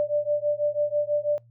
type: beating tone pair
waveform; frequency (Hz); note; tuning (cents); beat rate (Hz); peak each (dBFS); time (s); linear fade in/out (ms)
sine; 587.3 / 593.4; D5 / D5; 0 / +18; 6.1; -25; 0-1.38; 0
effects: noise-tail reverb RT60 0.2 s tail -26 dB re dry + added 117 Hz sine -52 dBFS peak until 1.5 s